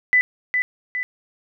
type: tone with echo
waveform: sine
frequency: 1996 Hz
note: B6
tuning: 18 cents sharp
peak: -12 dBFS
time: 0.13-0.21 s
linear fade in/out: 0 ms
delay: 410 ms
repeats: 2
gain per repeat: -5 dB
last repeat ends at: 1.03 s
effects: none